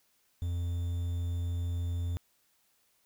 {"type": "tone with quantisation", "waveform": "triangle", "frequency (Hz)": 86.7, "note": "F2", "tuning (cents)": -12, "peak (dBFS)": -28, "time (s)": [0.42, 2.17], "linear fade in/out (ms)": 0, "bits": 9, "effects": ["white hiss -71 dBFS RMS until 3.05 s"]}